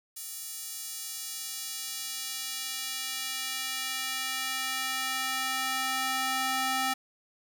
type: tone with high-pass filter sweep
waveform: square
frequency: 261.6 Hz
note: C4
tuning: in tune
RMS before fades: -33 dBFS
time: 0.16-6.94 s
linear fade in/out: 10 ms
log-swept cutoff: 8100 to 810 Hz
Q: 0.77
effects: none